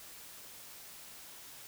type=silence; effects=white hiss -51 dBFS RMS until 1.67 s